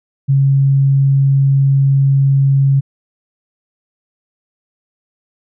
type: tone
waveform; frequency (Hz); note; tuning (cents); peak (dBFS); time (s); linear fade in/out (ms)
sine; 137.2; C#3; -17; -8; 0.28-2.81; 20
effects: none